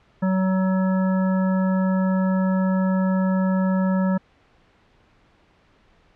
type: harmonic tone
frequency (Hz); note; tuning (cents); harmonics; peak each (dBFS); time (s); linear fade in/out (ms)
188.1; F#3; +29; 1 / 3 / 5 / 7 / 9; -18 / -28 / -32 / -35 / -37; 0.22-4.18; 10
effects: pink hiss -58 dBFS RMS until 6.15 s + low-pass 3000 Hz 12 dB/octave